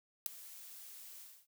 blue noise with ADSR envelope, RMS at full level -29 dBFS, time 0.26-1.47 s, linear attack 3 ms, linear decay 3 ms, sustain -23 dB, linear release 280 ms, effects none

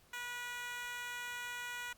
10% pulse tone with high-pass filter, 486 Hz, B4, 28 cents flat, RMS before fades -43 dBFS, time 0.13-1.93 s, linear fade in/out 5 ms, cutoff 1300 Hz, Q 1.4, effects pink hiss -66 dBFS RMS until 1.97 s + Opus 48 kbps

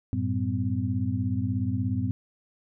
sine tone cluster, 95.9 / 112.6 / 193.1 / 254.2 Hz, G2 / A2 / G3 / C4, -37 / +40 / -26 / -50 cents, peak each -29 / -29 / -34 / -30 dBFS, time 0.13-2.11 s, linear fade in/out 0 ms, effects none

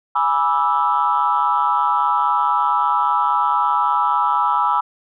sine chord, E dominant seventh, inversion first, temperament equal with one note detuned, 830.6 / 979.2 / 1174.7 / 1318.5 Hz, G#5 / B5 / D6 / E6, 0 / -15 / 0 / 0 cents, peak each -21 / -18 / -22 / -19 dBFS, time 0.15-4.81 s, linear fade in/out 10 ms, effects tanh soft clip ceiling -6 dBFS

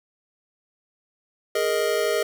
square chord, Ab suspended second, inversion none, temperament just, 415.3 / 467.2 / 623 Hz, Ab4 / Bb4 / Eb5, 0 / +4 / +2 cents, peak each -26 dBFS, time 1.55-2.23 s, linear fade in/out 5 ms, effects none

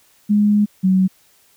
sine tone pair in turn, 207.7 / 187.93 Hz, G#3 / F#3, 0 / +27 cents, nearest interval major second, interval 173 cents, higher first, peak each -11 dBFS, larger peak neither, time 0.29-0.66 / 0.83-1.08 s, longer first, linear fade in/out 20 ms, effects white hiss -55 dBFS RMS until 1.56 s

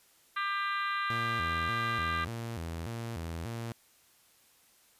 harmonic tone, 397.8 Hz, G4, 25 cents sharp, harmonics 3 / 4 / 5 / 6 / 7 / 8 / 9 / 10, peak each -32 / -36 / -39 / -44 / -45 / -48 / -49 / -46 dBFS, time 0.36-2.25 s, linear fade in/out 10 ms
sawtooth tone with vibrato, 98 Hz, G2, in tune, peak -32 dBFS, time 1.1-3.72 s, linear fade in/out 0 ms, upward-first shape square, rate 1.7 Hz, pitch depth 290 cents each way
effects white hiss -64 dBFS RMS until 4.99 s + resampled to 32000 Hz

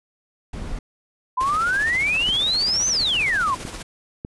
brown noise, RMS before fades -29 dBFS, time 0.53-0.79 s, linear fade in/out 5 ms
sine exponential two-way sweep, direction up then down, 987.8 to 6272 to 987.8 Hz, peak -18 dBFS, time 1.37-3.55 s, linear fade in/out 10 ms, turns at 2.88 s
pink noise with tremolo, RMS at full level -32 dBFS, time 1.4-3.83 s, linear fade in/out 10 ms, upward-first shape sine, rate 15 Hz, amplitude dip 50%
clicks, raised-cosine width 3 ms, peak -18 dBFS, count 3, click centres 2.289 / 3.652 / 4.249 s
effects resampled to 24000 Hz

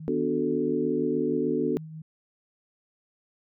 sine tone with tremolo, 157.8 Hz, D#3, 25 cents sharp, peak -36 dBFS, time 0-2.02 s, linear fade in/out 5 ms, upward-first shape triangle, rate 6.2 Hz, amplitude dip 40%
sine chord, B minor seventh, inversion none, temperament equal, 246.9 / 293.7 / 370 / 440 Hz, B3 / D4 / F#4 / A4, 0 / 0 / 0 / 0 cents, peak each -29 dBFS, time 0.08-1.77 s, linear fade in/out 0 ms
effects none

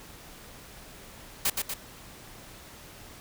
white noise with echo, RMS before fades -25 dBFS, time 1.45-1.5 s, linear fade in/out 5 ms, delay 120 ms, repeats 2, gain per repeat -4 dB, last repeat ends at 1.74 s, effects pink hiss -48 dBFS RMS until 3.2 s

